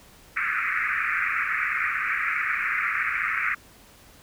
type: band-pass noise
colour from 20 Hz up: white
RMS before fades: -26 dBFS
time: 0.36-3.55 s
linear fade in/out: 10 ms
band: 1200 to 2400 Hz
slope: 96 dB/octave
effects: pink hiss -52 dBFS RMS until 4.22 s